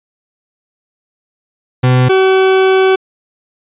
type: tone pair in turn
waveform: 40% pulse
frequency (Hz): 126.8 / 380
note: B2 / F#4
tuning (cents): +46 / +46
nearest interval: octave + perfect fifth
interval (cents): 1900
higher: second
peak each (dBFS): -6 / -6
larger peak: neither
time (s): 1.83-2.09 / 2.09-2.96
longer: second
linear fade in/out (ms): 10
effects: resampled to 8000 Hz